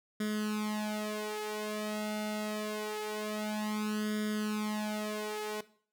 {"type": "tone with flanger", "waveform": "sawtooth", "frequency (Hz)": 212.5, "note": "G#3", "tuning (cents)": 40, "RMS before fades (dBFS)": -35, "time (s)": [0.2, 5.61], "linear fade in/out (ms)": 5, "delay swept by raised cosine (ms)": [0.58, 3.28], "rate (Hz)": 0.25, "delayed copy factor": 0.9, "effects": ["noise-tail reverb RT60 0.5 s tail -18 dB re dry"]}